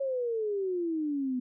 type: exponential sweep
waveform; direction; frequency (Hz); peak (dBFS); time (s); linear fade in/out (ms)
sine; down; 554 to 246.9; -28; 0-1.4; 10
effects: none